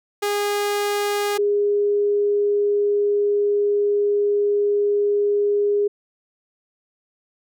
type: tone pair in turn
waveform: sawtooth / sine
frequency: 410 / 410 Hz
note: G#4 / G#4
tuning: -22 / -22 cents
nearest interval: unison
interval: 0 cents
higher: neither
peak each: -16 dBFS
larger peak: neither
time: 0.22-1.38 / 1.38-5.88 s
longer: second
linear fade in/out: 10 ms
effects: none